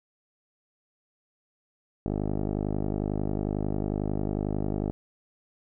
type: tone with low-pass filter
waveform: 10% pulse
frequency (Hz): 51.1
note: G#1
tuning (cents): -27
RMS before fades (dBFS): -29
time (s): 2.06-4.91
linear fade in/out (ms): 0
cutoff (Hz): 510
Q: 2.6
effects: none